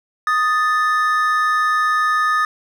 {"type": "tone pair together", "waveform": "triangle", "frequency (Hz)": [1243.6, 1760], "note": ["D#6", "A6"], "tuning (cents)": [-1, 0], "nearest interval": "tritone", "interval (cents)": 601, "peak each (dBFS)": [-14, -18], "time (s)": [0.27, 2.45], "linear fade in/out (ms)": 2, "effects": []}